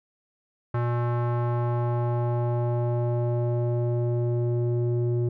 square tone with low-pass filter sweep, 120 Hz, B2, 49 cents flat, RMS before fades -25 dBFS, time 0.74-5.29 s, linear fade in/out 5 ms, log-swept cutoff 1300 to 360 Hz, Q 1.8, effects none

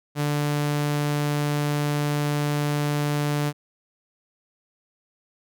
sawtooth tone, 146.83 Hz, D3, in tune, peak -18 dBFS, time 0.15-3.53 s, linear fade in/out 50 ms, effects none

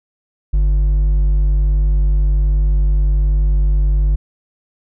sine tone with hard clipping, 49.36 Hz, G1, 13 cents sharp, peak -12 dBFS, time 0.53-4.16 s, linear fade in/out 10 ms, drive 4 dB, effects none

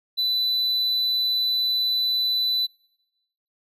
triangle tone, 3991 Hz, B7, 17 cents sharp, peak -19 dBFS, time 0.17-2.67 s, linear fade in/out 20 ms, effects noise-tail reverb RT60 1.0 s tail -25 dB re dry + resampled to 32000 Hz

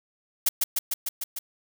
blue noise with echo, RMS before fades -21 dBFS, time 0.46-0.49 s, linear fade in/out 5 ms, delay 150 ms, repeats 6, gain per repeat -2 dB, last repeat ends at 1.39 s, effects none

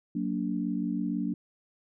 sine chord, Gb augmented, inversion none, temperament just, 185 / 231.2 / 289.1 Hz, Gb3 / Bb3 / D4, 0 / -14 / -27 cents, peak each -32 dBFS, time 0.15-1.34 s, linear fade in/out 5 ms, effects none

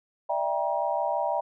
sine chord, E half-diminished seventh, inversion third, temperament just, 593.3 / 659.3 / 791.1 / 949.3 Hz, D5 / E5 / G5 / Bb5, +18 / 0 / +16 / +31 cents, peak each -30 dBFS, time 0.29-1.41 s, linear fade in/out 10 ms, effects none

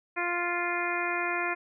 harmonic tone, 349.2 Hz, F4, in tune, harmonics 1 / 2 / 3 / 4 / 5 / 6 / 7, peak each -35 / -35 / -35 / -35 / -35 / -35 / -35 dBFS, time 0.16-1.55 s, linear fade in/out 20 ms, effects none

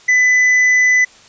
sine tone with tanh clipping, 2000 Hz, B6, 21 cents sharp, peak -10 dBFS, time 0.08-1.05 s, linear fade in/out 10 ms, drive 6 dB, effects white hiss -44 dBFS RMS until 1.28 s + resampled to 16000 Hz

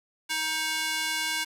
square tone with high-pass filter, 315.2 Hz, D#4, 23 cents sharp, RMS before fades -29 dBFS, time 0.29-1.45 s, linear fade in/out 20 ms, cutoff 1800 Hz, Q 0.87, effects low-pass 12000 Hz 12 dB/octave + 8-bit

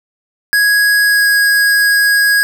square tone with pitch glide, 1661.2 to 1650.7 Hz, G#6 to G#6, 0 to -11 cents, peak -9 dBFS, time 0.53-2.43 s, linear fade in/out 0 ms, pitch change -11 cents, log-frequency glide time 1.06-1.28 s, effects none

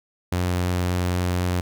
sawtooth tone, 89.6 Hz, F2, 45 cents sharp, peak -17 dBFS, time 0.32-1.61 s, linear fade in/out 5 ms, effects none

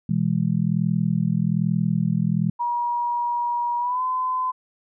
sine chord, E major, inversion second, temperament just, 123.61 / 164.81 / 206 Hz, B2 / E3 / G#3, +2 / 0 / -14 cents, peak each -26 / -21 / -24 dBFS, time 0.09-2.5 s, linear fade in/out 5 ms
sine tone with pitch glide, 957 to 1019.8 Hz, A#5 to C6, +45 to -45 cents, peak -21 dBFS, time 2.59-4.52 s, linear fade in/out 20 ms, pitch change +110 cents, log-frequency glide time 3.79-4.02 s
effects none

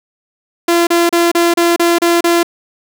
sawtooth tone bursts, 341.8 Hz, F4, 37 cents flat, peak -5 dBFS, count 8, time 0.68-2.431 s, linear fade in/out 5 ms, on 190 ms, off 33 ms, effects none

